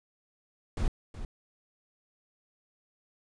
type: noise with echo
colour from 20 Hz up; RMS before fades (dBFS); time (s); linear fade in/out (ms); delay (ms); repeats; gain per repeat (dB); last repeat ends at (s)
brown; -27; 0.77-0.88; 2; 370; 1; -11; 1.25
effects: resampled to 22050 Hz

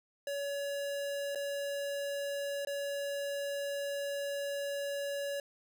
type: tone with dropouts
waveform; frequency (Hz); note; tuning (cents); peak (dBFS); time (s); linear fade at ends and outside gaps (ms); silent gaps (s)
square; 565; C#5; +33; -35; 0.27-5.4; 2; 1.349-1.356 / 2.65-2.671
effects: none

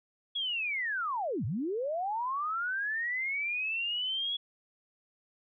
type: linear two-way sweep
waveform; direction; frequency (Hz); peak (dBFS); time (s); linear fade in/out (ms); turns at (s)
sine; down then up; 3377 to 93.4 to 3377; -30; 0.35-4.37; 10; 1.45
effects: none

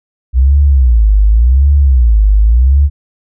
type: tone with vibrato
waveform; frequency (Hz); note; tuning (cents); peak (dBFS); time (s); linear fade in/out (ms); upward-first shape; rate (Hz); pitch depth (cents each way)
sine; 60.2; B1; -44; -4; 0.33-2.9; 50; sine; 0.89; 300
effects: none

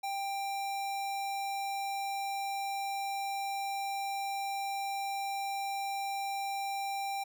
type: tone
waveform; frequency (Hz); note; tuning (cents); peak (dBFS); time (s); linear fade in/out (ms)
square; 790; G5; +13; -34; 0.03-7.24; 10
effects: none

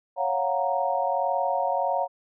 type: chord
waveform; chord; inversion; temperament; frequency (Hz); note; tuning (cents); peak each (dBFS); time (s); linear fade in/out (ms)
sine; Gb major seventh; second; equal; 554.4 / 698.5 / 740 / 932.3; Db5 / F5 / Gb5 / Bb5; 0 / 0 / 0 / 0; -28; 0.16-2.08; 50
effects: none

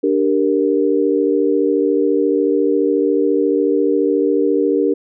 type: chord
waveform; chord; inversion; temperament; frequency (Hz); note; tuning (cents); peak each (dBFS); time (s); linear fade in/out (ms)
sine; G minor; second; equal; 293.7 / 392 / 466.2; D4 / G4 / Bb4; 0 / 0 / 0; -17; 0.03-4.94; 10
effects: none

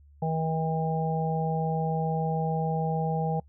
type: harmonic tone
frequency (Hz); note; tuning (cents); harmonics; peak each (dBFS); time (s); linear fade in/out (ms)
160.4; E3; -47; 1 / 3 / 4 / 5; -27 / -33 / -37 / -31; 0.22-3.4; 5
effects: noise-tail reverb RT60 0.1 s tail -26 dB re dry + added 72 Hz sine -52 dBFS peak until 3.48 s

